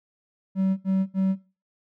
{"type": "tone bursts", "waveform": "triangle", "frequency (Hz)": 190.8, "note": "G3", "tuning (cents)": -47, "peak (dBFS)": -18, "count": 3, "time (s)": [0.55, 1.358], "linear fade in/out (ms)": 50, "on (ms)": 220, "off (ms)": 74, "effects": ["noise-tail reverb RT60 0.3 s tail -17 dB re dry"]}